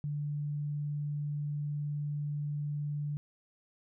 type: tone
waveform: sine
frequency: 146.83 Hz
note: D3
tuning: in tune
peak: -32 dBFS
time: 0.04-3.17 s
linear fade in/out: 0 ms
effects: none

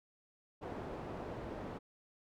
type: low-pass noise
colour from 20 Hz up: white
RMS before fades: -44 dBFS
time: 0.61-1.79 s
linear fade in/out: 20 ms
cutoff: 640 Hz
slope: 12 dB/octave
effects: none

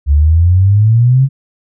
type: exponential sweep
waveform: sine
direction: up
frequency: 69.3 to 138.59 Hz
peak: -5 dBFS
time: 0.06-1.29 s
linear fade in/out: 50 ms
effects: none

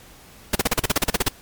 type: noise bursts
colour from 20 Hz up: pink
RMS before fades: -18 dBFS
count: 13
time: 0.53-1.285 s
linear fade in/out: 5 ms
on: 23 ms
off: 38 ms
effects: pink hiss -47 dBFS RMS until 1.41 s + MP3 96 kbps

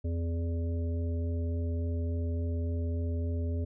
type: harmonic tone with a mistuned harmonic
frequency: 83.5 Hz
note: E2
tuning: 23 cents sharp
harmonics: 1 / 3 / 5 / 7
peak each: -29 / -39 / -43 / -46 dBFS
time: 0.04-3.65 s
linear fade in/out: 10 ms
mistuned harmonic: 3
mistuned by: +24 cents
effects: none

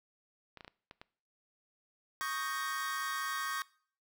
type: clicks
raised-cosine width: 0.3 ms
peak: -32 dBFS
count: 6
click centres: 0.573 / 0.608 / 0.647 / 0.679 / 0.911 / 1.015 s
type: chord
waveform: 45% pulse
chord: Eb dominant seventh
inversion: third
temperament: equal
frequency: 1108.7 / 1244.5 / 1568 / 1864.7 Hz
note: Db6 / Eb6 / G6 / Bb6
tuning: 0 / 0 / 0 / 0 cents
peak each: -38 / -42 / -41 / -41 dBFS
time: 2.21-3.62 s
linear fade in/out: 0 ms
effects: noise-tail reverb RT60 0.5 s tail -22 dB re dry

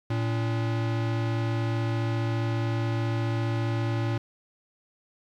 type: tone pair together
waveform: square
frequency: 114.3 / 287.7 Hz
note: A#2 / D4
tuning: -34 / -36 cents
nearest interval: octave + major third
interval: 1598 cents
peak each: -26 / -36 dBFS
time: 0.1-4.18 s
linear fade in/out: 5 ms
effects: low-pass 4000 Hz 12 dB/octave + 10-bit

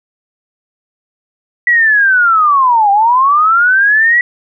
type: linear two-way sweep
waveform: sine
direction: down then up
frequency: 1956 to 784 to 1956 Hz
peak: -6 dBFS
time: 1.67-4.21 s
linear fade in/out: 2 ms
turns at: 2.91 s
effects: none

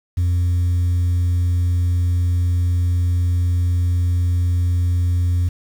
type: tone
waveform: sine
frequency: 88 Hz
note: F2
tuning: 14 cents sharp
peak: -12 dBFS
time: 0.17-5.49 s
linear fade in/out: 10 ms
effects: tanh soft clip ceiling -14 dBFS + 7-bit

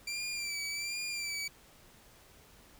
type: tone with vibrato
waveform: 20% pulse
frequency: 2349 Hz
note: D7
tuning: in tune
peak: -30 dBFS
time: 0.07-1.48 s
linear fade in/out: 5 ms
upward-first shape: sine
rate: 1.3 Hz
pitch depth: 49 cents each way
effects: pink hiss -59 dBFS RMS until 2.79 s

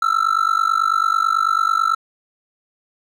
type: tone with amplitude modulation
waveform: triangle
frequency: 1330 Hz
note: E6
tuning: 15 cents sharp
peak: -9 dBFS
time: 0.02-1.95 s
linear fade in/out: 5 ms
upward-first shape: sine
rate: 49.1 Hz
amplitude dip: 95%
effects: none

